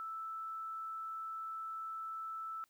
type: tone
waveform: sine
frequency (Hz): 1318.5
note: E6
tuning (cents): 0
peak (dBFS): -40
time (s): 0-2.64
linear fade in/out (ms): 0
effects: white hiss -75 dBFS RMS until 2.69 s